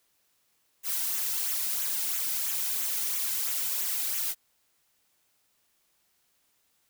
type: noise with flanger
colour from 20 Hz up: blue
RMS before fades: -30 dBFS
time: 0.83-4.35 s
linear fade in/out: 50 ms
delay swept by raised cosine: 0.2 to 1.8 ms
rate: 3 Hz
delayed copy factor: -0.55
effects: white hiss -71 dBFS RMS until 6.89 s